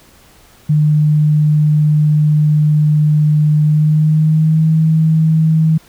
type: tone with pitch glide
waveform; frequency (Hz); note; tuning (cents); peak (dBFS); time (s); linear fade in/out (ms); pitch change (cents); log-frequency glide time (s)
sine; 151.3 to 159.01; D#3 to D#3; -48 to +38; -8; 0.69-5.78; 10; +86; 3.61-4.68
effects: pink hiss -46 dBFS RMS until 5.88 s